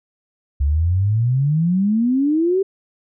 sine exponential sweep, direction up, 67.7 to 396.1 Hz, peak -14 dBFS, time 0.6-2.63 s, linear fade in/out 10 ms, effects none

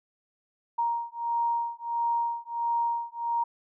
sine beating tone pair, 936 / 937.5 Hz, A#5 / A#5, +7 / +10 cents, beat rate 1.5 Hz, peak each -29 dBFS, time 0.78-3.44 s, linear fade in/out 10 ms, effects none

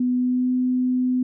sine tone with pitch glide, 249.2 to 252.7 Hz, B3 to B3, +16 to +40 cents, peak -18 dBFS, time 0-1.23 s, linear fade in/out 5 ms, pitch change +24 cents, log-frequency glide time 0.15-0.52 s, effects none

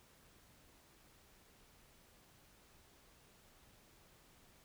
silence, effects pink hiss -66 dBFS RMS until 4.64 s

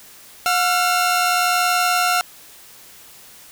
sawtooth tone pair together, 720 / 1359.2 Hz, F#5 / F6, -47 / -47 cents, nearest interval major seventh, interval 1100 cents, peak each -15 dBFS, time 0.46-2.21 s, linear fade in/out 0 ms, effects white hiss -44 dBFS RMS until 3.51 s

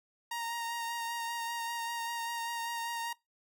sawtooth tone with vibrato, 932.3 Hz, A#5, in tune, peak -31 dBFS, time 0.31-3.13 s, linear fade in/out 5 ms, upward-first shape sine, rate 5.1 Hz, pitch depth 18 cents each way, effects noise-tail reverb RT60 0.2 s tail -22 dB re dry

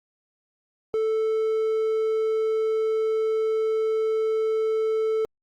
triangle tone, 440 Hz, A4, in tune, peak -19 dBFS, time 0.94-5.25 s, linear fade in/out 0 ms, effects Opus 48 kbps

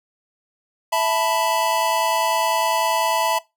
square chord, E suspended fourth, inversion none, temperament just, 659.3 / 879 / 988.9 Hz, E5 / A5 / B5, 0 / -2 / +2 cents, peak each -23 dBFS, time 0.92-3.39 s, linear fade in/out 10 ms, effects noise-tail reverb RT60 0.2 s tail -20 dB re dry

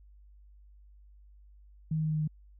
sine tone with pitch steps, 157.7 / 156.79 / 155.89 / 154.99 / 154.1 / 153.21 Hz, D#3 / D#3 / D#3 / D#3 / D#3 / D#3, +24 / +14 / +4 / -6 / -16 / -26 cents, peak -27 dBFS, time 1.91-2.276 s, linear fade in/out 5 ms, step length 61 ms, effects added 50 Hz sine -53 dBFS peak until 2.59 s

